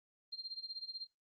sine tone with tremolo, 4186 Hz, C8, in tune, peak -39 dBFS, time 0.32-1.07 s, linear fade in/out 10 ms, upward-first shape sine, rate 16 Hz, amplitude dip 85%, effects noise-tail reverb RT60 0.2 s tail -22 dB re dry + Opus 32 kbps

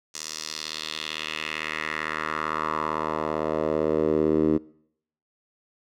10% pulse tone with band-pass filter sweep, 77.8 Hz, D#2, in tune, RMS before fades -27 dBFS, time 0.14-4.58 s, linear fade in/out 10 ms, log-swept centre 6300 to 320 Hz, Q 2.3, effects noise-tail reverb RT60 0.7 s tail -23 dB re dry

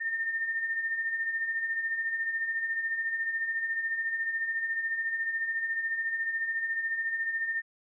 sine beating tone pair, 1802 / 1816 Hz, A6 / A#6, +41 / -46 cents, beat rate 14 Hz, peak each -38 / -29 dBFS, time 0-7.62 s, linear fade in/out 20 ms, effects none

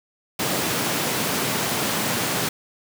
pink high-pass noise, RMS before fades -24 dBFS, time 0.39-2.49 s, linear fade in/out 5 ms, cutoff 130 Hz, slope 24 dB/octave, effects none

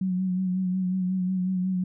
sine tone with vibrato, 185 Hz, F#3, in tune, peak -23 dBFS, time 0.01-1.84 s, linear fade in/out 5 ms, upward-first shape sine, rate 5.5 Hz, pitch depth 36 cents each way, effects none

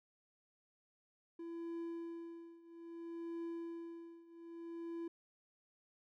triangle tone with tremolo, 335.7 Hz, E4, 32 cents sharp, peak -38 dBFS, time 1.39-5.08 s, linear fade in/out 5 ms, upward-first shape triangle, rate 0.61 Hz, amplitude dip 90%, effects none

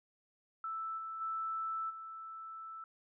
sine tone with level steps, 1320 Hz, E6, 2 cents sharp, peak -37 / -40 / -35 / -44 dBFS, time 0.64-2.84 s, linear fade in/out 2 ms, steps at 0.97 / 1.2 / 1.89 s, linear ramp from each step 20 ms, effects none

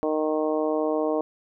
harmonic tone, 154.7 Hz, D#3, 10 cents flat, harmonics 2 / 3 / 4 / 5 / 6 / 7, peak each -27 / -26 / -27 / -34 / -37 / -36 dBFS, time 0.03-1.21 s, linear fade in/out 0 ms, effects none

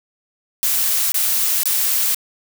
blue noise bursts, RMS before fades -18 dBFS, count 3, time 0.63-2.146 s, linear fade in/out 0 ms, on 490 ms, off 23 ms, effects none

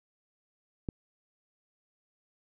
click, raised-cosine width 3 ms, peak -20 dBFS, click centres 0.888 s, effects none

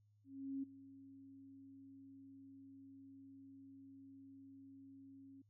sine tone with ADSR envelope, 272.1 Hz, C#4, 32 cents flat, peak -39 dBFS, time 0.24-5.42 s, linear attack 390 ms, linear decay 12 ms, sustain -17 dB, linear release 6 ms, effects added 104 Hz sine -70 dBFS peak until 5.49 s

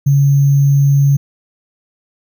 sine tone with sample-and-hold, 140.2 Hz, C#3, 20 cents sharp, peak -7 dBFS, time 0.06-1.17 s, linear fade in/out 10 ms, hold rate 6300 Hz, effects none

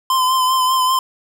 square tone with vibrato, 1031 Hz, C6, 26 cents flat, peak -14 dBFS, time 0.1-0.99 s, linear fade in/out 2 ms, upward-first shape triangle, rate 5.1 Hz, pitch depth 37 cents each way, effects none

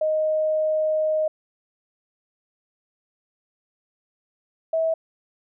sine tone pair in turn, 622.3 / 648 Hz, D#5 / E5, 0 / -30 cents, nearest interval minor second, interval 70 cents, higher second, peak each -19 dBFS, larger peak neither, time 0.01-1.28 / 4.73-4.94 s, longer first, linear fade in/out 5 ms, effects none

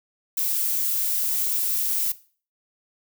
violet noise, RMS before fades -24 dBFS, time 0.37-2.12 s, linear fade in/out 5 ms, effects noise-tail reverb RT60 0.4 s tail -17 dB re dry

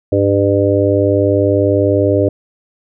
harmonic tone, 100 Hz, G2, 35 cents sharp, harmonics 1 / 3 / 4 / 5 / 6, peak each -16 / -16 / -16 / -16 / -16 dBFS, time 0.12-2.29 s, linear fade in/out 5 ms, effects none

